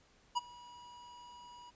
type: tone with ADSR envelope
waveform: square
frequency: 969 Hz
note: B5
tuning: 33 cents flat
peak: -29 dBFS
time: 0.35-1.71 s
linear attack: 23 ms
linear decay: 23 ms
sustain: -23 dB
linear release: 20 ms
effects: pink hiss -67 dBFS RMS until 1.75 s + resampled to 16000 Hz